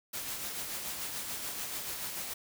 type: noise with tremolo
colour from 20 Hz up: white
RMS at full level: -37 dBFS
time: 0.13-2.34 s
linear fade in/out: 10 ms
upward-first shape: sine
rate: 6.9 Hz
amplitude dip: 35%
effects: none